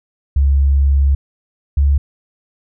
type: tone pair in turn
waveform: sine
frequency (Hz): 69.3 / 70.51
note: C#2 / C#2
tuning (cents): 0 / +30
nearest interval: unison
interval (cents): 30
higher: second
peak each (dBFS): -9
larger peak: neither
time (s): 0.36-1.15 / 1.77-1.98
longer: first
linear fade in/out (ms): 5
effects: none